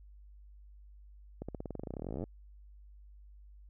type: accelerating click train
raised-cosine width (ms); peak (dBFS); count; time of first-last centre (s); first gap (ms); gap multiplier
2; -26; 29; 1.42-2.239; 66; 0.93
effects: added 50 Hz sine -52 dBFS peak until 3.69 s